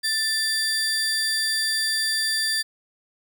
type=tone pair together; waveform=35% pulse; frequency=1768 / 4720 Hz; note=A6 / D8; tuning=+8 / +8 cents; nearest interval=octave + perfect fourth; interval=1700 cents; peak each=-24 / -22 dBFS; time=0.03-2.63 s; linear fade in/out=20 ms; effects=none